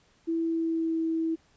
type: tone with pitch glide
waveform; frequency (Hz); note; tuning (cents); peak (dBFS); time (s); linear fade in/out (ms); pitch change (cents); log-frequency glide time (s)
sine; 329.6 to 325.1; E4 to E4; 0 to -24; -25; 0.27-1.36; 20; -24; 0.41-1
effects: pink hiss -64 dBFS RMS until 1.56 s + resampled to 16000 Hz